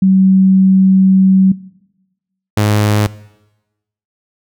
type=tone pair in turn; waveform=sine / sawtooth; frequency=190 / 105.14 Hz; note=F#3 / G#2; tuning=+46 / +22 cents; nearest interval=minor seventh; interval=1024 cents; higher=first; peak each=-6 dBFS; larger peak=neither; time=0.02-1.52 / 2.57-3.07 s; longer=first; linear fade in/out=5 ms; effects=noise-tail reverb RT60 1.0 s tail -20 dB re dry